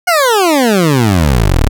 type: exponential sweep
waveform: 20% pulse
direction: down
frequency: 740 to 32.5 Hz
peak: -3 dBFS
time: 0.07-1.69 s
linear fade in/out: 10 ms
effects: none